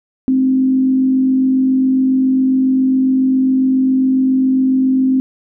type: tone with frequency modulation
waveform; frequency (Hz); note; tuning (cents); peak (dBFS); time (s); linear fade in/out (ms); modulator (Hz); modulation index
sine; 261.6; C4; 0; -10; 0.28-5.2; 0; 47.3; 0.26
effects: none